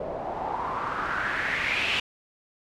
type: noise with low-pass filter sweep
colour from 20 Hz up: white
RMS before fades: -29 dBFS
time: 0-2 s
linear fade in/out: 5 ms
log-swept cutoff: 580 to 2900 Hz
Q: 4.2
effects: none